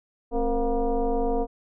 sine tone with frequency modulation, 220.1 Hz, A3, 1 cent sharp, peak -21 dBFS, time 0.31-1.47 s, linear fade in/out 50 ms, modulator 244 Hz, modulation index 2.1, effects none

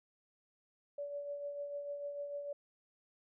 sine tone with tremolo, 574 Hz, D5, 40 cents flat, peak -37 dBFS, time 0.98-2.53 s, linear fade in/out 5 ms, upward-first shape triangle, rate 6.7 Hz, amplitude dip 50%, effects none

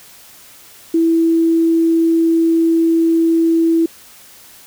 sine tone, 329.6 Hz, E4, in tune, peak -10 dBFS, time 0.94-3.86 s, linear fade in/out 5 ms, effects white hiss -42 dBFS RMS until 4.66 s

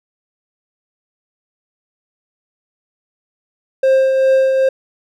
triangle tone with tremolo, 530 Hz, C5, 22 cents sharp, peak -6 dBFS, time 3.83-4.69 s, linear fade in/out 5 ms, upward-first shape triangle, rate 2.5 Hz, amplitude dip 40%, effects none

